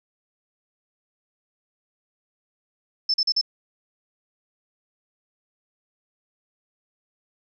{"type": "tone bursts", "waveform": "sine", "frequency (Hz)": 5274, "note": "E8", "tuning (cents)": 0, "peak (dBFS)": -18, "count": 4, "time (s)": [3.09, 3.413], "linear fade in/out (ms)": 5, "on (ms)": 50, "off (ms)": 41, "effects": []}